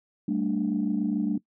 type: chord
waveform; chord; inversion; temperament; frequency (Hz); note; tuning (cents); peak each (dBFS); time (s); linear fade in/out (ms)
sine; G suspended second; none; equal with one note detuned; 196 / 223.1 / 293.7; G3 / A3 / D4; 0 / +24 / 0; -28 / -27 / -27; 0.28-1.38; 5
effects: noise-tail reverb RT60 0.1 s tail -21 dB re dry + tanh soft clip ceiling -16 dBFS